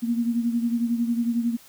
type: beating tone pair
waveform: sine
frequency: 233.1 / 244.1 Hz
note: A#3 / B3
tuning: 0 / -20 cents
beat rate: 11 Hz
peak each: -22 / -28 dBFS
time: 0.02-1.57 s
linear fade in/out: 20 ms
effects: white hiss -51 dBFS RMS until 1.68 s